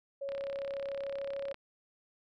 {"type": "tone", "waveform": "sine", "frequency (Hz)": 554.4, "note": "C#5", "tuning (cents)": 0, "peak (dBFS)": -35, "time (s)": [0.21, 1.53], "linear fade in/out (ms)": 10}
{"type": "click train", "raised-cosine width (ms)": 0.3, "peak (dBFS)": -30, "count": 43, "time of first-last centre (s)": [0.29, 1.544], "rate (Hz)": 33.5}
{"effects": []}